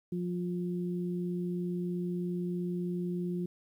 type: tone pair together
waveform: sine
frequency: 176.9 / 353.8 Hz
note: F3 / F4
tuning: +23 / +23 cents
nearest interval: octave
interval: 1200 cents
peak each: -32 / -37 dBFS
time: 0.12-3.46 s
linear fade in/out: 5 ms
effects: 11-bit